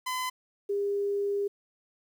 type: tone pair in turn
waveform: sawtooth / sine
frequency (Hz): 1016 / 403.2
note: B5 / G4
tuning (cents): +49 / +49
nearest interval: octave + major third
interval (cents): 1600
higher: first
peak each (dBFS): -26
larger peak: neither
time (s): 0.06-0.3 / 0.69-1.48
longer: second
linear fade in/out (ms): 10
effects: 10-bit